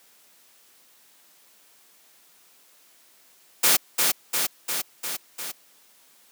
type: noise with echo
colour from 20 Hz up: white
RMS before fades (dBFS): -18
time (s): 3.63-3.77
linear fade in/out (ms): 10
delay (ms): 350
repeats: 5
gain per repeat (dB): -3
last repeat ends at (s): 5.52
effects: white hiss -57 dBFS RMS until 6.31 s + high-pass 200 Hz 12 dB/octave